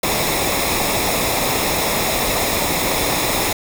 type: noise with comb filter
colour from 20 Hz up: pink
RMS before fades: -19 dBFS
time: 0.03-3.53 s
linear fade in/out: 5 ms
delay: 0.66 ms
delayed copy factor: -0.6
effects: none